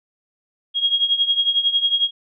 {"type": "tone with tremolo", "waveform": "sine", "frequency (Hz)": 3277, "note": "G#7", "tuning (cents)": -24, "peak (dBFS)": -12, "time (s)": [0.74, 2.11], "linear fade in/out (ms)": 50, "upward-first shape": "triangle", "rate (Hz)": 11, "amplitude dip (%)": 85, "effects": []}